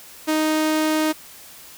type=tone; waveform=sawtooth; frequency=311.1 Hz; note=D#4; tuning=in tune; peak=-14 dBFS; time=0.27-1.13 s; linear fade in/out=20 ms; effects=white hiss -43 dBFS RMS until 1.77 s